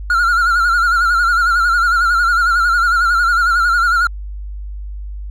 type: tone with vibrato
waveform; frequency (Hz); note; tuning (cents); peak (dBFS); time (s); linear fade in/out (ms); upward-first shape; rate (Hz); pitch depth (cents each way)
triangle; 1396.9; F6; 0; -9; 0.1-4.07; 2; sine; 11; 74
effects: added 50 Hz sine -24 dBFS peak until 5.3 s